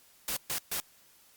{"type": "noise bursts", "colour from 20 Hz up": "white", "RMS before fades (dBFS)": -33, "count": 3, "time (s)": [0.28, 0.801], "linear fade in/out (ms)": 2, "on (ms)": 87, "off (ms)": 130, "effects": ["white hiss -61 dBFS RMS until 1.36 s", "Opus 48 kbps"]}